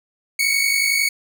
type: tone pair together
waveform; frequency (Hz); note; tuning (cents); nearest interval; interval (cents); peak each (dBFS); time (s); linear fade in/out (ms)
sawtooth; 2196 / 2247; C#7 / C#7; -17 / +23; unison; 40; -16; 0.39-1.09; 5
effects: none